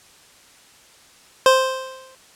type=tone with exponential decay; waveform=25% pulse; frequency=523 Hz; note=C5; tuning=1 cent flat; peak=-5 dBFS; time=1.46-2.15 s; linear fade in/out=1 ms; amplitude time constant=150 ms; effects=white hiss -50 dBFS RMS until 2.35 s + low-pass 9000 Hz 12 dB/octave